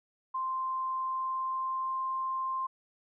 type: tone with pitch glide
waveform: sine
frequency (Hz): 1045 to 1051.1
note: C6 to C6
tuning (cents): -2 to +8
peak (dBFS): -30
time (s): 0.34-2.67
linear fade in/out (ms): 10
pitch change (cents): +10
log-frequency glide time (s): 0.95-2.27
effects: none